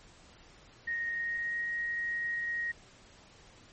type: tone with pitch glide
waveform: sine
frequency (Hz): 1864 to 1881.3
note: A#6 to A#6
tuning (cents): -1 to +15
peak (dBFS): -31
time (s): 0.87-2.72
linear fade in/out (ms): 10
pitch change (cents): +16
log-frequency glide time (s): 1.19-1.62
effects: pink hiss -57 dBFS RMS until 3.72 s + MP3 32 kbps